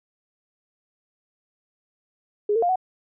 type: tone with pitch steps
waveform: sine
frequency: 415.1 / 455.6 / 702 / 745 Hz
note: G#4 / A#4 / F5 / F#5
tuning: -1 / -40 / +9 / +12 cents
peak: -18 dBFS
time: 2.49-2.758 s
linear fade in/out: 5 ms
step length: 67 ms
effects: none